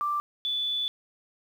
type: tone pair in turn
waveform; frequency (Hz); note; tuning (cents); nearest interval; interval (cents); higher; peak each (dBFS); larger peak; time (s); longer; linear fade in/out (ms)
sine; 1177 / 3471; D6 / A7; +3 / -24; octave + perfect fifth; 1873; second; -25 / -26; first; 0.01-0.2 / 0.45-0.88; second; 0
effects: 9-bit